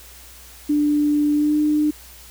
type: tone with pitch glide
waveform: sine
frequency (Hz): 295.3 to 301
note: D4 to D4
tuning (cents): +10 to +43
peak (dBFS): -15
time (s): 0.69-1.91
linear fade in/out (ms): 10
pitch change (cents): +33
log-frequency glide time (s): 1.35-1.55
effects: added 60 Hz sine -46 dBFS peak until 2.3 s + white hiss -44 dBFS RMS until 2.3 s